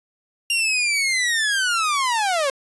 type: linear sweep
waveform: sawtooth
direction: down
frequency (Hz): 2802 to 525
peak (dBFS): -15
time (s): 0.5-2.5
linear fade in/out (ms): 2
effects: resampled to 24000 Hz